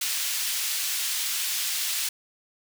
pink high-pass noise, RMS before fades -28 dBFS, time 0.01-2.09 s, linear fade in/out 5 ms, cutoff 3000 Hz, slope 12 dB/octave, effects none

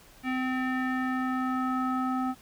square tone with low-pass filter sweep, 257.5 Hz, C4, 28 cents flat, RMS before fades -29 dBFS, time 0.23-2.35 s, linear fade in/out 50 ms, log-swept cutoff 2200 to 1100 Hz, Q 3.7, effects pink hiss -55 dBFS RMS until 2.41 s

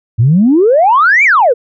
sine exponential two-way sweep, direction up then down, 105.6 to 2394 to 438.2 Hz, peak -4 dBFS, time 0.18-1.54 s, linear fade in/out 20 ms, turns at 1.24 s, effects tanh soft clip ceiling 0 dBFS

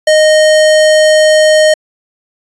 square tone, 619 Hz, D#5, 9 cents flat, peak -5 dBFS, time 0.07-1.74 s, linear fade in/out 5 ms, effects resampled to 22050 Hz

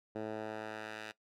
10% pulse tone with band-pass filter sweep, 108.5 Hz, A2, 24 cents flat, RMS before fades -42 dBFS, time 0.15-1.12 s, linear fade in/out 10 ms, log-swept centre 440 to 2400 Hz, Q 0.85, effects noise-tail reverb RT60 0.1 s tail -18 dB re dry

